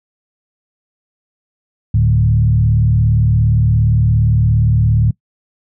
sine tone with frequency modulation, 111.8 Hz, A2, 28 cents sharp, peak -9 dBFS, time 1.94-5.11 s, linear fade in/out 5 ms, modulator 37.3 Hz, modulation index 1, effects noise-tail reverb RT60 0.1 s tail -22 dB re dry

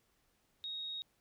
sine tone, 3759 Hz, A#7, 14 cents sharp, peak -39 dBFS, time 0.64-1.02 s, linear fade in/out 0 ms, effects pink hiss -75 dBFS RMS until 1.2 s

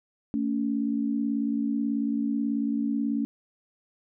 sine tone pair together, 224.2 / 282.5 Hz, A3 / C#4, +33 / +33 cents, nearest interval major third, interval 400 cents, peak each -27 dBFS, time 0.34-3.25 s, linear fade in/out 0 ms, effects none

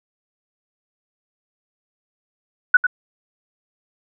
sine tone with echo, 1480 Hz, F#6, in tune, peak -6 dBFS, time 2.74-2.77 s, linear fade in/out 5 ms, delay 98 ms, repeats 1, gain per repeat -9 dB, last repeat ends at 2.868 s, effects none

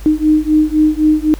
sine beating tone pair, 305.6 / 309.5 Hz, D#4 / D#4, -31 / -9 cents, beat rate 3.9 Hz, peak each -12 dBFS, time 0.06-1.34 s, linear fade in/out 0 ms, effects added 50 Hz sine -27 dBFS peak until 1.39 s + pink hiss -40 dBFS RMS until 1.39 s

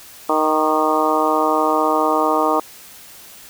harmonic tone with a mistuned harmonic, 155.7 Hz, D#3, 2 cents sharp, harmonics 2 / 3 / 4 / 5 / 6 / 7 / 8, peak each -22 / -22 / -22 / -22 / -22 / -22 / -22 dBFS, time 0.29-2.6 s, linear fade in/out 5 ms, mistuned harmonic 8, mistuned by -37 cents, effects white hiss -41 dBFS RMS until 3.49 s

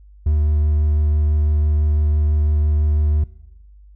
triangle tone with hard clipping, 75.5 Hz, D2, 48 cents sharp, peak -14 dBFS, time 0.26-3.24 s, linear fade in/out 5 ms, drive 5 dB, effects noise-tail reverb RT60 1.0 s tail -21 dB re dry + added 50 Hz sine -42 dBFS peak until 3.95 s

